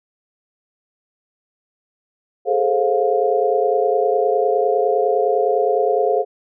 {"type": "tone cluster", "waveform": "sine", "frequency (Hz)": [411.8, 441.6, 526, 705], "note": ["G#4", "A4", "C5", "F5"], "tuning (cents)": [-15, 6, 9, 16], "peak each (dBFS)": -20, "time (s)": [2.45, 6.25], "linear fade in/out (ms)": 50, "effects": []}